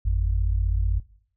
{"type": "tone pair together", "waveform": "sine", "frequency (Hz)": [51.2, 87], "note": ["G#1", "F2"], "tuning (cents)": [-24, -6], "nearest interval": "major sixth", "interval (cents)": 918, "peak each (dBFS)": [-20, -25], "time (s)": [0.05, 1], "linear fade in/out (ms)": 10, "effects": ["noise-tail reverb RT60 0.6 s tail -20 dB re dry"]}